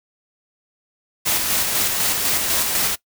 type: noise with tremolo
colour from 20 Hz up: white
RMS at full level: -19 dBFS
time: 1.25-2.96 s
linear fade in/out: 20 ms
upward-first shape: square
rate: 4 Hz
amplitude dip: 30%
effects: noise-tail reverb RT60 0.1 s tail -20 dB re dry